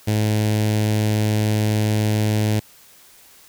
sawtooth tone with notch filter, 106.9 Hz, A2, 49 cents flat, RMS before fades -19 dBFS, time 0.07-2.6 s, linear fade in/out 10 ms, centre 1200 Hz, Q 1.1, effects white hiss -49 dBFS RMS until 3.48 s

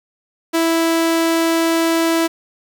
sawtooth tone, 329.6 Hz, E4, in tune, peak -10 dBFS, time 0.53-2.28 s, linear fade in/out 20 ms, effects 7-bit

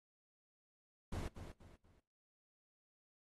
brown noise with echo, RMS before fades -42 dBFS, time 1.12-1.28 s, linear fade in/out 5 ms, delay 240 ms, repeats 3, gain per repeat -9 dB, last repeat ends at 2 s, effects noise-tail reverb RT60 0.6 s tail -23 dB re dry + AAC 32 kbps

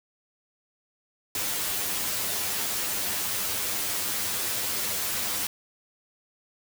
white noise with comb filter, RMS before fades -29 dBFS, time 1.35-5.47 s, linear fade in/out 2 ms, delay 9.9 ms, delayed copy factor +0.75, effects none

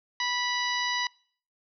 harmonic tone, 982 Hz, B5, 10 cents flat, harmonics 1 / 2 / 3 / 4 / 5 / 6, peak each -32 / -30 / -35 / -34 / -36 / -41 dBFS, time 0.2-1.07 s, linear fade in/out 2 ms, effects noise-tail reverb RT60 0.5 s tail -24 dB re dry

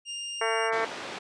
sawtooth tone, 2807 Hz, F7, 8 cents sharp, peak -30 dBFS, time 0.05-0.71 s, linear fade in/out 50 ms
harmonic tone, 224.9 Hz, A3, 38 cents sharp, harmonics 2 / 3 / 4 / 5 / 6 / 7 / 8 / 9 / 10, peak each -30 / -32 / -33 / -34 / -35 / -35 / -36 / -37 / -37 dBFS, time 0.41-0.85 s, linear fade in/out 5 ms
pink band-pass noise, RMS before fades -38 dBFS, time 0.72-1.19 s, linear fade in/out 10 ms, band 340 to 4100 Hz, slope 12 dB/octave
effects resampled to 22050 Hz

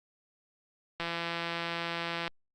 click train, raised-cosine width 0.3 ms, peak -18 dBFS, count 217, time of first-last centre 1-2.278 s, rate 169 Hz, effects Opus 48 kbps

